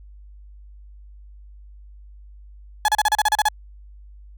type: tone bursts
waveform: 35% pulse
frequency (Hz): 848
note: G#5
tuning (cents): +36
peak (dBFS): -13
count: 10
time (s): 2.85-3.486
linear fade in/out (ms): 2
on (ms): 33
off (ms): 34
effects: added 50 Hz sine -41 dBFS peak until 4.37 s